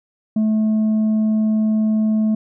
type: tone with tanh clipping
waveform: sine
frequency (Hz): 216.9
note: A3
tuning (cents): -25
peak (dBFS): -15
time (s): 0.36-2.35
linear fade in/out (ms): 5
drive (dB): 3
effects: none